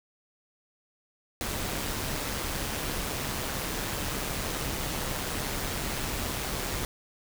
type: noise with amplitude modulation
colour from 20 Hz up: pink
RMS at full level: -30 dBFS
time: 1.41-6.85 s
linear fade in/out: 0 ms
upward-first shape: sine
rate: 140 Hz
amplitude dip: 50%
effects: none